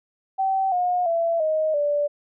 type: tone with pitch steps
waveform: sine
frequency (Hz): 770 / 718.4 / 670.3 / 625.4 / 583.6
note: G5 / F5 / E5 / D#5 / D5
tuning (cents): -31 / +49 / +29 / +9 / -11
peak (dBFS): -19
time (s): 0.38-2.08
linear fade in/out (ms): 20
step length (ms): 340
effects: none